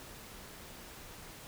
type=silence; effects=pink hiss -50 dBFS RMS until 1.47 s